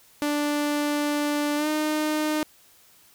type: tone with pitch glide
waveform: sawtooth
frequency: 293.7 to 306 Hz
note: D4 to D#4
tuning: 0 to -29 cents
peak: -19 dBFS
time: 0.22-2.43 s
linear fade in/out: 0 ms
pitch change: +71 cents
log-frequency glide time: 1.56-1.68 s
effects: white hiss -56 dBFS RMS until 3.14 s

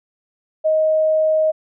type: tone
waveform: sine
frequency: 627 Hz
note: D#5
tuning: 13 cents sharp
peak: -13 dBFS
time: 0.64-1.52 s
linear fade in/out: 20 ms
effects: none

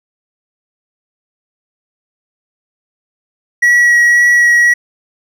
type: tone with vibrato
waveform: triangle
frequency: 1921 Hz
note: B6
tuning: 48 cents flat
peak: -4 dBFS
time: 3.62-4.74 s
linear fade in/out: 10 ms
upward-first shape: sine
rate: 1.9 Hz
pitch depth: 10 cents each way
effects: none

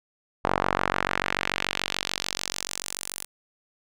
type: tone with band-pass filter sweep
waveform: sawtooth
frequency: 46.87 Hz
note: F#1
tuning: 23 cents sharp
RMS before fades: -29 dBFS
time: 0.44-3.25 s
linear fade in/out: 10 ms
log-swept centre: 910 to 11000 Hz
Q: 1.3
effects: none

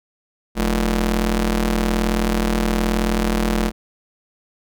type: ring-modulated tone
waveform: sawtooth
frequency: 132.3 Hz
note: C3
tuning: 20 cents sharp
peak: -10 dBFS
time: 0.55-3.72 s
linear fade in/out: 50 ms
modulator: 85.6 Hz
effects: none

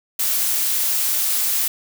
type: noise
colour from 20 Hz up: blue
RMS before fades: -20 dBFS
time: 0.19-1.68 s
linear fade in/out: 5 ms
effects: none

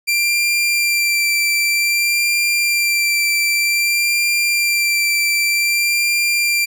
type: tone with vibrato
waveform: sawtooth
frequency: 2363 Hz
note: D7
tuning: 10 cents sharp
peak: -11 dBFS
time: 0.07-6.66 s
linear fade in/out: 20 ms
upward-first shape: sine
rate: 0.53 Hz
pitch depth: 15 cents each way
effects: none

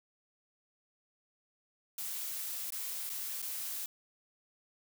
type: noise with dropouts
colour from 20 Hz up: blue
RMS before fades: -39 dBFS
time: 1.98-3.86 s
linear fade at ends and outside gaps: 2 ms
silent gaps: 2.705-2.722 / 3.094-3.099 / 3.419-3.425 s
effects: none

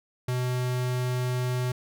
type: tone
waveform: square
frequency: 125.5 Hz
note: B2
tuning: 28 cents sharp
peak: -26 dBFS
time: 0.28-1.72 s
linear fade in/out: 5 ms
effects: none

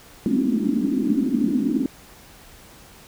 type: band-pass noise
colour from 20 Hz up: pink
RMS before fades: -21 dBFS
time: 0.26-1.86 s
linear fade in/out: 2 ms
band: 220 to 300 Hz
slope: 48 dB/octave
effects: pink hiss -47 dBFS RMS until 3.07 s

